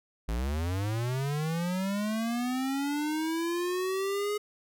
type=linear sweep; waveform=square; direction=up; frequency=51.91 to 420 Hz; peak=-29 dBFS; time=0.28-4.38 s; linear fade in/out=10 ms; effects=none